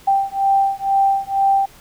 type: beating tone pair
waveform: sine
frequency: 784 / 786.1 Hz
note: G5 / G5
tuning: 0 / +5 cents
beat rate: 2.1 Hz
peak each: -17 dBFS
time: 0.07-1.66 s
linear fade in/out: 10 ms
effects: pink hiss -46 dBFS RMS until 1.8 s